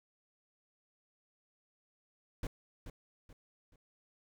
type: noise with echo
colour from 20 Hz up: brown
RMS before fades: -37 dBFS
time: 2.43-2.47 s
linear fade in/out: 2 ms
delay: 430 ms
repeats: 3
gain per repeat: -9 dB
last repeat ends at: 3.76 s
effects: none